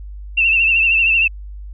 sine tone with vibrato, 2682 Hz, E7, 29 cents sharp, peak -11 dBFS, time 0.37-1.28 s, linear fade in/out 10 ms, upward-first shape triangle, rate 13 Hz, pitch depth 70 cents each way, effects added 50 Hz sine -29 dBFS peak until 1.73 s

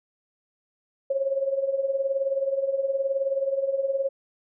sine tone with tremolo, 544 Hz, C#5, 33 cents flat, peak -19 dBFS, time 1.1-4.09 s, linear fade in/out 5 ms, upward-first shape triangle, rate 19 Hz, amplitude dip 80%, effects none

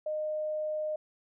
sine tone, 614 Hz, D#5, 23 cents flat, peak -30 dBFS, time 0.06-0.96 s, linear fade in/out 5 ms, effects none

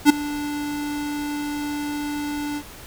square tone with ADSR envelope, 293 Hz, D4, 4 cents flat, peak -7 dBFS, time 0.05-2.63 s, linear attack 47 ms, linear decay 9 ms, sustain -19 dB, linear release 62 ms, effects pink hiss -41 dBFS RMS until 2.86 s

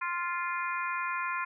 harmonic tone, 348.7 Hz, F4, 3 cents flat, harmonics 3 / 4 / 5 / 6 / 7, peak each -33 / -36 / -39 / -41 / -39 dBFS, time 0.01-1.45 s, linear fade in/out 10 ms, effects none

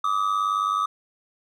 triangle ring-modulated tone, 1214 Hz, D#6, 43 cents flat, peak -16 dBFS, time 0.04-0.86 s, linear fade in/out 5 ms, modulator 49.6 Hz, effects none

